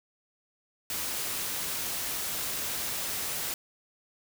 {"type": "noise", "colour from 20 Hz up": "white", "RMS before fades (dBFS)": -33, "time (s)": [0.9, 3.54], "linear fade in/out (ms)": 2, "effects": []}